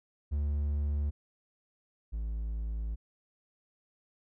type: tone pair in turn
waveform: triangle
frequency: 72.9 / 54.79 Hz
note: D2 / A1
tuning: -12 / -7 cents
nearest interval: perfect fourth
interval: 495 cents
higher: first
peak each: -26 / -30 dBFS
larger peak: first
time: 0.31-1.11 / 2.12-2.96 s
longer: second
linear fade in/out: 20 ms
effects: none